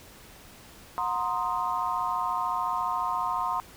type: chord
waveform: sine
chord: C half-diminished seventh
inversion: second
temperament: equal with one note detuned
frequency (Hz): 726.4 / 932.3 / 1046.5 / 1244.5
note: Gb5 / Bb5 / C6 / Eb6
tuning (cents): -32 / 0 / 0 / 0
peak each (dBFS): -34 / -31 / -29 / -34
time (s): 0.98-3.6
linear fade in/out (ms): 0
effects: pink hiss -50 dBFS RMS until 3.76 s